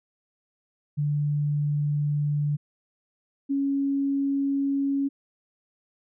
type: tone pair in turn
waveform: sine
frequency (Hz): 146.83 / 277.2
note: D3 / C#4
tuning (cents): 0 / 0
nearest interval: major seventh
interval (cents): 1100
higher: second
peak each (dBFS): -22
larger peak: neither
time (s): 0.97-2.57 / 3.49-5.09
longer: neither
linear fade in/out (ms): 20
effects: none